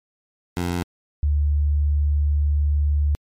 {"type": "tone pair in turn", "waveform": ["15% pulse", "sine"], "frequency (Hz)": [87.7, 73.24], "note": ["F2", "D2"], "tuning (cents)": [8, -4], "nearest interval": "minor third", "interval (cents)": 312, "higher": "first", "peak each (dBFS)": -16, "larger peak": "neither", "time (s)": [[0.57, 0.83], [1.23, 3.15]], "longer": "second", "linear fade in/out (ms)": 0, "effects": ["MP3 64 kbps"]}